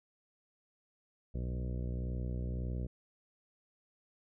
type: harmonic tone with a mistuned harmonic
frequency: 61.74 Hz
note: B1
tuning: in tune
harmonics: 1 / 2 / 3 / 4 / 5 / 6 / 7 / 8 / 9 / 10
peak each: -36 / -40 / -44 / -50 / -52 / -52 / -57 / -53 / -59 / -59 dBFS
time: 1.34-2.87 s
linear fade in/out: 10 ms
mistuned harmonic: 1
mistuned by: +58 cents
effects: none